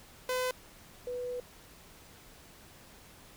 sawtooth / sine tone pair in turn, 507 / 493.7 Hz, B4 / B4, +45 / -1 cents, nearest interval unison, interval 46 cents, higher first, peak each -26 / -34 dBFS, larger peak first, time 0.29-0.51 / 1.07-1.4 s, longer second, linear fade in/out 2 ms, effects pink hiss -55 dBFS RMS until 3.36 s

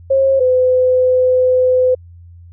sine tone pair in turn, 538 / 507.8 Hz, C5 / B4, +48 / +48 cents, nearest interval minor second, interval 100 cents, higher first, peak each -9 / -9 dBFS, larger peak neither, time 0.1-0.4 / 0.4-1.95 s, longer second, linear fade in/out 10 ms, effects added 86 Hz sine -36 dBFS peak until 2.52 s

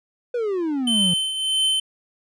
triangle exponential sweep, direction down, 499.9 to 168.4 Hz, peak -19 dBFS, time 0.34-1.14 s, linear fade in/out 5 ms
square tone with tremolo, 3075 Hz, G7, 34 cents flat, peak -17 dBFS, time 0.87-1.8 s, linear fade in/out 5 ms, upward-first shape triangle, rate 1.6 Hz, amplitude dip 65%
effects resampled to 22050 Hz

